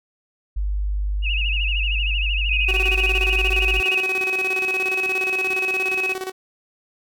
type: tone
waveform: sine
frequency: 50.1 Hz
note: G1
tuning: 38 cents sharp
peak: -20 dBFS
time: 0.56-3.81 s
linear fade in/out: 10 ms
type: tone with vibrato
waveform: sine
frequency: 2706 Hz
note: E7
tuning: 45 cents sharp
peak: -22 dBFS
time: 1.22-4.03 s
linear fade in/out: 50 ms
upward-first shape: sine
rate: 13 Hz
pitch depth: 120 cents each way
type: tone with pitch glide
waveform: sine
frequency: 2514 to 2556 Hz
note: D#7 to D#7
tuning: +17 to +46 cents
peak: -20 dBFS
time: 2.49-6.14 s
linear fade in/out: 10 ms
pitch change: +29 cents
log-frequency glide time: 2.6-4.92 s
type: tone with tremolo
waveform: sawtooth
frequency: 376.3 Hz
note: F#4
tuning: 29 cents sharp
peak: -21 dBFS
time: 2.68-6.32 s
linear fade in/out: 10 ms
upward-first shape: square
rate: 17 Hz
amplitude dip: 70%
effects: none